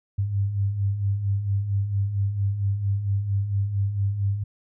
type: beating tone pair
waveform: sine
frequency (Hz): 96.3 / 100.7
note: G2 / G2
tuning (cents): -30 / +47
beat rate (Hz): 4.4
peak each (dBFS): -30 / -22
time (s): 0.18-4.44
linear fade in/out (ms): 10
effects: none